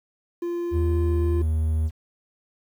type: tone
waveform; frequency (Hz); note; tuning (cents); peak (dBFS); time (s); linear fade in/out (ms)
triangle; 345.7; F4; -18; -23; 0.42-1.42; 5
type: tone with pitch glide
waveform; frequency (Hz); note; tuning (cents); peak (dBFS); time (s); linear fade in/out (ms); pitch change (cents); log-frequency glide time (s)
triangle; 80.1 to 78.72; E2 to D#2; -49 to +21; -18; 0.71-1.91; 50; -30; 1.05-1.17
effects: 9-bit